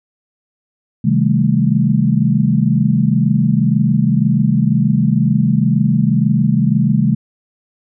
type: chord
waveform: sine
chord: A half-diminished seventh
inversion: first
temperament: just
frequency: 132 / 158.4 / 198 / 220 Hz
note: C3 / Eb3 / G3 / A3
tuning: +16 / +31 / +18 / 0 cents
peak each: -16 dBFS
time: 1.04-7.15 s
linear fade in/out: 10 ms
effects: none